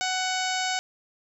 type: harmonic tone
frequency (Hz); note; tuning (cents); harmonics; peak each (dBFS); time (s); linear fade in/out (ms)
745; F#5; +12; 1 / 2 / 3 / 4 / 5 / 6 / 7 / 8 / 9 / 10; -29 / -32 / -34 / -35 / -36 / -37 / -37 / -38 / -39 / -39; 0.01-0.79; 0
effects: 10-bit